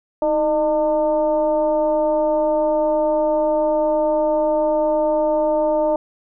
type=tone with frequency modulation; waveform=sine; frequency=609 Hz; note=D#5; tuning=37 cents flat; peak=-15 dBFS; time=0.22-5.96 s; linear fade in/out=2 ms; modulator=293 Hz; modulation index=0.77; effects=none

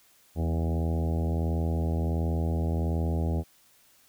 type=harmonic tone with a mistuned harmonic; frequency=81.4 Hz; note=E2; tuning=21 cents flat; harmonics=1 / 2 / 3 / 4 / 5 / 6 / 7 / 8 / 9 / 10; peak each=-26 / -32 / -36 / -38 / -40 / -42 / -43 / -44 / -45 / -46 dBFS; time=0.35-3.44 s; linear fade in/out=50 ms; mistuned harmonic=2; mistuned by=+40 cents; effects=white hiss -61 dBFS RMS until 4.08 s

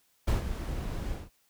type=noise with ADSR envelope; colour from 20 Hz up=brown; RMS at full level=-24 dBFS; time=0.27-1.3 s; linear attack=12 ms; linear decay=140 ms; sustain=-10 dB; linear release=190 ms; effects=white hiss -69 dBFS RMS until 1.49 s

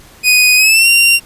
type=tone with pitch glide; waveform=sawtooth; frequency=2489 to 2762 Hz; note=D#7 to F7; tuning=0 to -20 cents; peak=-3 dBFS; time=0.23-1.2 s; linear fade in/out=50 ms; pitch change=+180 cents; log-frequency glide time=0.56-0.88 s; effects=pink hiss -41 dBFS RMS until 1.25 s + resampled to 32000 Hz

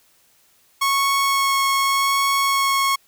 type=tone with vibrato; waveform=sawtooth; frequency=1100 Hz; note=C#6; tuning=14 cents flat; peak=-13 dBFS; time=0.81-2.96 s; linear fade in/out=10 ms; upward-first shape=sine; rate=0.85 Hz; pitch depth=8 cents each way; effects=white hiss -58 dBFS RMS until 3.07 s

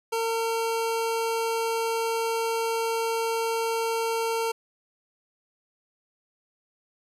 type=tone; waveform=25% pulse; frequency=455.1 Hz; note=A#4; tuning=42 cents flat; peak=-21 dBFS; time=0.12-4.52 s; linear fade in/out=10 ms; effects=resampled to 32000 Hz + 10-bit

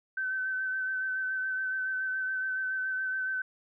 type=tone with vibrato; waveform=sine; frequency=1531 Hz; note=G6; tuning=41 cents flat; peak=-29 dBFS; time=0.17-3.42 s; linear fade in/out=5 ms; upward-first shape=sine; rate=7.1 Hz; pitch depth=21 cents each way; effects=none

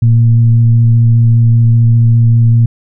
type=tone with frequency modulation; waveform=sine; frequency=116.54 Hz; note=A#2; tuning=in tune; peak=-4 dBFS; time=0.02-2.66 s; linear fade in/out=5 ms; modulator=114 Hz; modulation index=0.31; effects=none

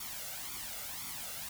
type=noise with flanger; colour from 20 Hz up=white; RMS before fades=-42 dBFS; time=0-1.49 s; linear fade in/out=5 ms; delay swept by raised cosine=0.88 to 1.46 ms; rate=1.9 Hz; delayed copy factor=+0.65; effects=none

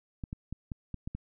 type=clicks; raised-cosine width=5 ms; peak=-24 dBFS; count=7; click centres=0.238 / 0.329 / 0.526 / 0.718 / 0.943 / 1.075 / 1.15 s; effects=none

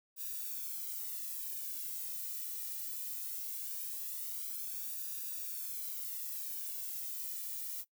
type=noise with flanger; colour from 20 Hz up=violet; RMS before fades=-41 dBFS; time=0.16-7.85 s; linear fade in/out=50 ms; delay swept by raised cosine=0.94 to 1.88 ms; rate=0.2 Hz; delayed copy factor=-0.85; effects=noise-tail reverb RT60 0.1 s tail -19 dB re dry

